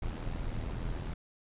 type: noise with amplitude modulation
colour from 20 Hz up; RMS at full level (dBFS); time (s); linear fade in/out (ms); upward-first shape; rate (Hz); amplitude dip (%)
brown; -33; 0.02-1.14; 5; sine; 83; 60
effects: resampled to 8000 Hz